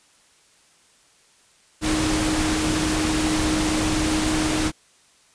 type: tone in noise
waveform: sine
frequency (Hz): 311.1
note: D#4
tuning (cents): 0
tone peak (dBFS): -22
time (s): 1.81-4.72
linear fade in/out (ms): 50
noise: pink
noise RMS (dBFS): -24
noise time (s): 1.81-4.72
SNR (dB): -1
effects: white hiss -57 dBFS RMS until 5.34 s + resampled to 22050 Hz